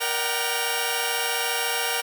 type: tone cluster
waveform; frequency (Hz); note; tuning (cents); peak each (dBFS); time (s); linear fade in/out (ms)
10% pulse; 470.8 / 597 / 751 / 778 / 2798; A#4 / D5 / F#5 / G5 / F7; +17 / +28 / +26 / -13 / +3; -20 / -26 / -23 / -23 / -20; 0-2.02; 20
effects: none